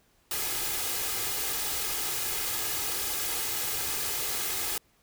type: noise with comb filter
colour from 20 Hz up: white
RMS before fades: -31 dBFS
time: 0.31-4.78 s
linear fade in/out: 2 ms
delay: 2.4 ms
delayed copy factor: +0.55
effects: pink hiss -66 dBFS RMS until 5.02 s